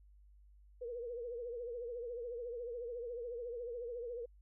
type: tone with vibrato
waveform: sine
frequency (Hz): 478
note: A#4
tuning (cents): +43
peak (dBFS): -40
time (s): 0.81-4.26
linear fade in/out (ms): 10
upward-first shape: triangle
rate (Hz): 14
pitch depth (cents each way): 98
effects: added 50 Hz sine -59 dBFS peak until 4.41 s